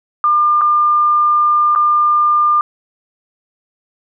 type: tone with dropouts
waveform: sine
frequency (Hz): 1200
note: D6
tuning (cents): +37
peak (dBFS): -9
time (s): 0.24-2.61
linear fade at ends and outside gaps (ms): 1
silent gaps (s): 0.611-0.616 / 1.751-1.759
effects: none